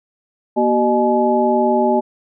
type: tone cluster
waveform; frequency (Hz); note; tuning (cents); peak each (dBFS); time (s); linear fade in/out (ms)
sine; 239.2 / 380.1 / 611 / 849; A#3 / F#4 / D#5 / G#5; +45 / +47 / -32 / +38; -18; 0.56-2.01; 20
effects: none